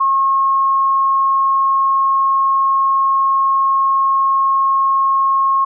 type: tone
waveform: sine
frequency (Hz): 1083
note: C#6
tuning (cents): -41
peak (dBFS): -11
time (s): 0-5.65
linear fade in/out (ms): 10
effects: none